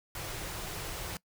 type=band-stop noise; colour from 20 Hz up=pink; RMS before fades=-39 dBFS; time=0.15-1.17 s; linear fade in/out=2 ms; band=200 to 290 Hz; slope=96 dB/octave; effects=noise-tail reverb RT60 0.1 s tail -22 dB re dry